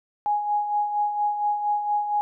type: tone with tremolo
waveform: sine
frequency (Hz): 830.6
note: G#5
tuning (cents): 0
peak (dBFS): -19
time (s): 0.26-2.21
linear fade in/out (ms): 0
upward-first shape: sine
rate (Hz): 4.3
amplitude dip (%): 55
effects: none